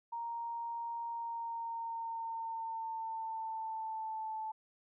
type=tone with pitch glide; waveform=sine; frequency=932.3 to 874.9 Hz; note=A#5 to A5; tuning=0 to -10 cents; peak=-37 dBFS; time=0.12-4.52 s; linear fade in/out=10 ms; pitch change=-110 cents; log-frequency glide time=1.07-4.39 s; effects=none